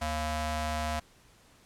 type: ring-modulated tone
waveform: sawtooth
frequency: 308.4 Hz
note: D#4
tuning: 15 cents flat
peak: -23 dBFS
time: 0.01-1 s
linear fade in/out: 10 ms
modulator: 383 Hz
effects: pink hiss -60 dBFS RMS until 1.65 s + low-pass 11000 Hz 12 dB/octave